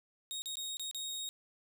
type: tone with dropouts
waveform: 25% pulse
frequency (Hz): 3749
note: A#7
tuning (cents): +9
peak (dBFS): -34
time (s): 0.31-1.29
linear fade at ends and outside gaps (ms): 0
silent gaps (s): 0.42-0.458 / 0.555-0.57 / 0.77-0.796 / 0.912-0.947
effects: none